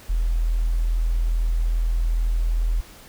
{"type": "tone", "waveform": "sine", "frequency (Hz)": 41.2, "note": "E1", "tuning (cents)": 0, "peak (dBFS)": -18, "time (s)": [0.09, 2.81], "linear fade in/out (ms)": 10, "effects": ["pink hiss -46 dBFS RMS until 3.08 s"]}